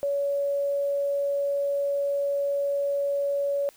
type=tone; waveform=sine; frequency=564 Hz; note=C#5; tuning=30 cents sharp; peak=-23 dBFS; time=0.03-3.69 s; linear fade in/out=0 ms; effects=white hiss -56 dBFS RMS until 3.76 s